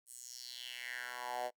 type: tone with high-pass filter sweep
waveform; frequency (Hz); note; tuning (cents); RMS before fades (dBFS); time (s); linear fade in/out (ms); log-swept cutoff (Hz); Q
10% pulse; 123.47; B2; 0; -44; 0.06-1.51; 50; 9500 to 600; 3.9
effects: noise-tail reverb RT60 0.1 s tail -24 dB re dry